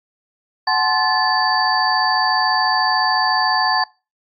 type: tone cluster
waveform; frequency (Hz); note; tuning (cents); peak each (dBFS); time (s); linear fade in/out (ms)
sine; 745 / 859 / 1047 / 1743 / 4607; F#5 / A5 / C6 / A6 / D8; +12 / -42 / +1 / -17 / -34; -21; 0.67-3.84; 5
effects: noise-tail reverb RT60 0.3 s tail -24 dB re dry + AAC 64 kbps